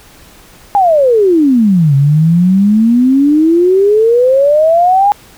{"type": "exponential two-way sweep", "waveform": "sine", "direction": "down then up", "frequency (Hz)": [830.6, 135.7, 830.6], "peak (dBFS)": -5, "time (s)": [0.75, 5.12], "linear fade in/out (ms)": 0, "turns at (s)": 1.95, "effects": ["pink hiss -40 dBFS RMS until 5.37 s"]}